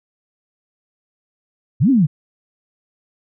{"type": "linear two-way sweep", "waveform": "sine", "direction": "up then down", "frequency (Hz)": [91.8, 285.8, 131], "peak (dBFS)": -10, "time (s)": [1.8, 2.07], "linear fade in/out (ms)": 20, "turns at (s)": 1.9, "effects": []}